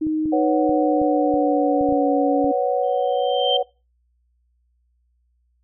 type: tone with pitch glide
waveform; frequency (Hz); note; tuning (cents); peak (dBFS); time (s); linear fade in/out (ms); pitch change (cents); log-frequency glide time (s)
sine; 311.1 to 283.6; D#4 to C#4; 0 to +40; -19; 0.01-2.52; 10; -160; 0.55-2.08
type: clicks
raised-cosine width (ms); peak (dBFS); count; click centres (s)
3; -21; 9; 0.068 / 0.257 / 0.694 / 1.016 / 1.34 / 1.811 / 1.889 / 1.924 / 2.444
type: chord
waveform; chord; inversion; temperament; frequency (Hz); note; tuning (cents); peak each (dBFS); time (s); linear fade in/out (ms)
sine; B suspended second; none; just; 493.9 / 555.6 / 740.8; B4 / C#5 / F#5; 0 / +4 / +2; -22; 0.32-3.63; 10
type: tone with exponential growth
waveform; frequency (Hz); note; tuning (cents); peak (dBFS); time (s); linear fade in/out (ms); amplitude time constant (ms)
sine; 3136; G7; 0; -17; 2.83-3.57; 5; 160
effects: noise-tail reverb RT60 0.3 s tail -24 dB re dry + added 60 Hz sine -62 dBFS peak until 5.63 s